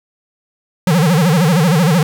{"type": "tone with vibrato", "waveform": "square", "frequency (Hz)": 165.7, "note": "E3", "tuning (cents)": 9, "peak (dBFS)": -10, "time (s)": [0.87, 2.03], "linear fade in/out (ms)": 2, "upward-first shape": "sine", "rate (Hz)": 13, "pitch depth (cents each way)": 220, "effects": ["8-bit"]}